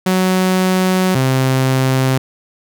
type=tone pair in turn; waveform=sawtooth; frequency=185.8 / 131.38 Hz; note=F#3 / C3; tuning=+7 / +7 cents; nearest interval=tritone; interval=600 cents; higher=first; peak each=-8 dBFS; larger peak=neither; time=0.06-1.15 / 1.15-2.18 s; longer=first; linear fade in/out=5 ms; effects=none